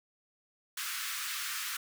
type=high-pass noise; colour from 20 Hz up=pink; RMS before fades=-37 dBFS; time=0.77-1.77 s; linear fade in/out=5 ms; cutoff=1200 Hz; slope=48 dB/octave; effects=none